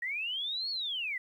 sine linear two-way sweep, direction up then down, 1864.7 to 4436 to 1934 Hz, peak -32 dBFS, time 0.02-1.18 s, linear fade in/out 5 ms, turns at 0.7 s, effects 11-bit

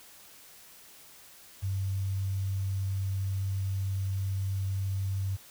sine tone with quantisation, 96.8 Hz, G2, 21 cents flat, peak -28 dBFS, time 1.62-5.37 s, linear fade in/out 20 ms, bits 9, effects white hiss -53 dBFS RMS until 5.5 s

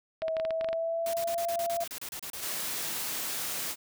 clicks, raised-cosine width 0.3 ms, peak -22 dBFS, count 10, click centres 0.22 / 0.282 / 0.368 / 0.399 / 0.451 / 0.507 / 0.611 / 0.645 / 0.688 / 0.73 s
sine tone with pitch glide, 644 to 680.7 Hz, E5 to F5, -41 to -45 cents, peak -28 dBFS, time 0.22-1.84 s, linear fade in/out 5 ms, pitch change +96 cents, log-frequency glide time 0.39-1.4 s
white noise bursts, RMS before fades -39 dBFS, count 13, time 1.06-2.407 s, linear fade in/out 2 ms, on 75 ms, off 31 ms
white high-pass noise, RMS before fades -34 dBFS, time 2.39-3.76 s, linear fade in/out 50 ms, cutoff 130 Hz, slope 12 dB/octave
effects none

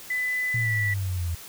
sine tone with pitch glide, 2001 to 1962.1 Hz, B6 to B6, +22 to -12 cents, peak -24 dBFS, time 0.1-0.94 s, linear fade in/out 5 ms, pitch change -34 cents, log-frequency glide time 0.6-0.69 s
sine exponential sweep, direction down, 120 to 82.41 Hz, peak -25 dBFS, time 0.54-1.35 s, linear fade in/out 5 ms
effects white hiss -43 dBFS RMS until 1.48 s

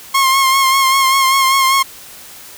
sawtooth tone with vibrato, 1073 Hz, C6, 43 cents sharp, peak -6 dBFS, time 0.14-1.83 s, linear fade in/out 10 ms, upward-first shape sine, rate 5.1 Hz, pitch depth 35 cents each way, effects white hiss -36 dBFS RMS until 2.57 s

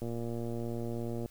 click train, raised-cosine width 2 ms, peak -25 dBFS, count 146, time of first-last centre 0.02-1.259 s, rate 117 Hz, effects added 47 Hz sine -59 dBFS peak until 1.3 s + white hiss -61 dBFS RMS until 1.3 s

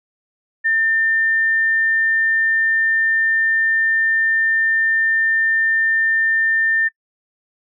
sine tone, 1800 Hz, A6, 39 cents sharp, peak -14 dBFS, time 0.64-6.89 s, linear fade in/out 20 ms, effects noise-tail reverb RT60 0.1 s tail -26 dB re dry

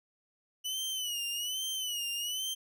sawtooth tone with vibrato, 2961 Hz, F#7, 1 cent sharp, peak -30 dBFS, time 0.64-2.55 s, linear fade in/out 20 ms, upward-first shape sine, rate 1.2 Hz, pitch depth 100 cents each way, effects none

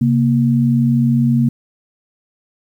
sine tone pair together, 133.92 / 233.8 Hz, C3 / A#3, +41 / +5 cents, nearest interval minor seventh, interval 964 cents, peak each -14 / -13 dBFS, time 0.01-1.49 s, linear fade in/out 5 ms, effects 8-bit

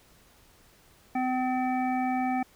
harmonic tone, 255.3 Hz, C4, 42 cents flat, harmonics 1 / 3 / 5 / 7 / 9, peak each -28 / -28 / -42 / -42 / -39 dBFS, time 1.15-2.43 s, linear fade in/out 5 ms, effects pink hiss -59 dBFS RMS until 2.55 s

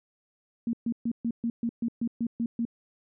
sine tone bursts, 233.1 Hz, A#3, in tune, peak -25 dBFS, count 11, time 0.67-2.652 s, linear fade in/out 2 ms, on 62 ms, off 130 ms, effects none

